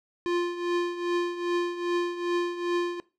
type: tone with tremolo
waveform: square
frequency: 349.2 Hz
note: F4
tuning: in tune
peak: -23 dBFS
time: 0.26-3 s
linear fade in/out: 0 ms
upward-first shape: triangle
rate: 2.5 Hz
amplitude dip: 75%
effects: noise-tail reverb RT60 0.3 s tail -20 dB re dry + low-pass 4000 Hz 12 dB/octave